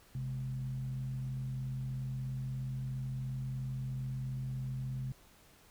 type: tone with frequency modulation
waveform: sine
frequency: 130.81 Hz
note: C3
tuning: in tune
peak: -35 dBFS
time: 0.15-5.12 s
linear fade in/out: 2 ms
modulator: 77 Hz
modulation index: 0.42
effects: pink hiss -62 dBFS RMS until 5.7 s